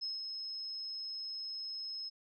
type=tone with ADSR envelope; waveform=sine; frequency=5170 Hz; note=E8; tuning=34 cents flat; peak=-35 dBFS; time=0.01-2.1 s; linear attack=21 ms; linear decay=170 ms; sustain=-4 dB; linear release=22 ms; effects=none